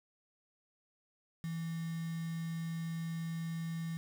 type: tone with quantisation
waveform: sine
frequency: 164.81 Hz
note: E3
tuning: in tune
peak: -36 dBFS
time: 1.44-3.97 s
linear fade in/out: 0 ms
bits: 8
effects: none